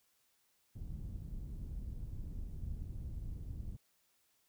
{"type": "low-pass noise", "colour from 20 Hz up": "pink", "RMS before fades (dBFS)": -43, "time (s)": [0.75, 3.77], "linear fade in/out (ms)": 10, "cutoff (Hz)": 120, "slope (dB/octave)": 12, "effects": ["white hiss -75 dBFS RMS until 4.48 s"]}